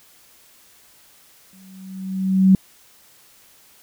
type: tone with exponential growth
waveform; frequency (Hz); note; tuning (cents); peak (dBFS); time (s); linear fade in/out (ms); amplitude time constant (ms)
sine; 189.8; F#3; +44; -7; 1.53-2.55; 2; 220
effects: white hiss -52 dBFS RMS until 3.82 s